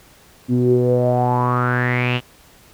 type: tone with low-pass filter sweep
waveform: sawtooth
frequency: 123.47 Hz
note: B2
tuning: in tune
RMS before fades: -17 dBFS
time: 0.48-2.21 s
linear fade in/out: 50 ms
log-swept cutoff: 270 to 3000 Hz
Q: 7.5
effects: pink hiss -49 dBFS RMS until 2.73 s